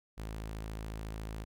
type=tone; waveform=sawtooth; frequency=54 Hz; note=A1; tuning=32 cents flat; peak=-35 dBFS; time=0.17-1.45 s; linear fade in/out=20 ms; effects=none